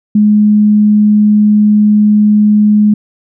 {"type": "tone", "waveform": "sine", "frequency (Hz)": 210, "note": "G#3", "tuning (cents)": 19, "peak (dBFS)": -4, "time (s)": [0.15, 2.94], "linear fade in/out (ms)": 5, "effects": []}